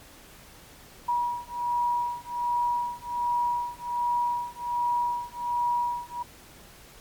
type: beating tone pair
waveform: sine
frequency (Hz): 962 / 963.3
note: B5 / B5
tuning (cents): -46 / -43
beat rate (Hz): 1.3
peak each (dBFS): -28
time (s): 1.08-6.23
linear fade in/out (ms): 10
effects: pink hiss -50 dBFS RMS until 7 s + MP3 96 kbps